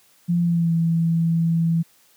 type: tone with pitch glide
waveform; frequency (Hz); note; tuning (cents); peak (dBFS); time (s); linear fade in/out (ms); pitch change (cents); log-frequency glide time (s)
sine; 172.8 to 165.76; F3 to E3; -18 to +10; -16; 0.28-1.83; 20; -72; 0.4-0.73
effects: white hiss -57 dBFS RMS until 2.16 s + high-pass 100 Hz 12 dB/octave